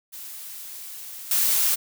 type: noise with level steps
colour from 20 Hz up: blue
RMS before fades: -38 / -21 dBFS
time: 0.12-1.76 s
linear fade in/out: 20 ms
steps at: 1.31 s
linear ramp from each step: 2 ms
effects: none